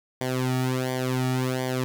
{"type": "tone with flanger", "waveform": "sawtooth", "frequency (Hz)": 128.4, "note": "C3", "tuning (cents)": -32, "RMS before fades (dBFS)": -26, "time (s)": [0.21, 1.84], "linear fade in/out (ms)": 0, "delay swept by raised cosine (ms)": [0.75, 1.95], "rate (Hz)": 1.4, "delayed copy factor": -0.85, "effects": []}